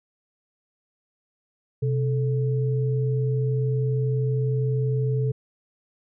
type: tone pair together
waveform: sine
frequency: 129.47 / 435.5 Hz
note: C3 / A4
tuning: -18 / -18 cents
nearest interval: octave + major sixth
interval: 2100 cents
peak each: -21 / -29 dBFS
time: 1.82-5.32 s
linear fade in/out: 10 ms
effects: none